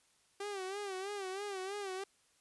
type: tone with vibrato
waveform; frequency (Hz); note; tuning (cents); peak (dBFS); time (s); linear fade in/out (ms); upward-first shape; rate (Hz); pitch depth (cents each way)
sawtooth; 392; G4; 0; -35; 0.4-2.04; 5; sine; 3.1; 93
effects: white hiss -71 dBFS RMS until 2.4 s + resampled to 24000 Hz